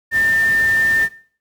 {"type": "tone in noise", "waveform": "sine", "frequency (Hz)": 1797, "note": "A6", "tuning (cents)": 36, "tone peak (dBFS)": -13, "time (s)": [0.11, 1.09], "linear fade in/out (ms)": 50, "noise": "pink", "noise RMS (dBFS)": -31, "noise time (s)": [0.11, 1.09], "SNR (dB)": 15, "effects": ["noise-tail reverb RT60 0.5 s tail -18 dB re dry", "high-pass 60 Hz 12 dB/octave"]}